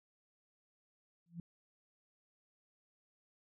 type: tone with exponential growth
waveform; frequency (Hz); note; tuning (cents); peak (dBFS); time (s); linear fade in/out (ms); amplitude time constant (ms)
sine; 170.1; F3; -45; -38; 1.26-1.4; 2; 29
effects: none